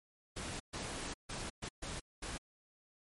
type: noise bursts at uneven times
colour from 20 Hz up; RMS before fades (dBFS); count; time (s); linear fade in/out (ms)
pink; -42; 6; 0.36-0.6 / 0.73-1.14 / 1.29-1.5 / 1.62-1.69 / 1.82-2 / 2.22-2.38; 10
effects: MP3 48 kbps